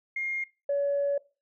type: tone pair in turn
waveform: sine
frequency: 2129 / 566.2 Hz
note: C7 / C#5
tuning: +30 / +37 cents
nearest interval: octave + major seventh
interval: 2293 cents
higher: first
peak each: -28 / -23 dBFS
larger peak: second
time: 0.16-0.44 / 0.69-1.18 s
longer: second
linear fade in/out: 5 ms
effects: noise-tail reverb RT60 0.3 s tail -21 dB re dry + tanh soft clip ceiling -20 dBFS